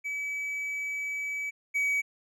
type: tone pair in turn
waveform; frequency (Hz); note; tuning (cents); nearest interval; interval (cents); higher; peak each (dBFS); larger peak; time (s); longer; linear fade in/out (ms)
triangle; 2288 / 2270; D7 / C#7; -46 / +41; unison; 13; first; -29 / -23; second; 0.04-1.51 / 1.74-2.02; first; 20
effects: none